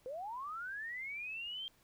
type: linear sweep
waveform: sine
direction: up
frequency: 484.2 to 3200 Hz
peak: -40 dBFS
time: 0.06-1.68 s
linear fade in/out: 0 ms
effects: pink hiss -69 dBFS RMS until 1.83 s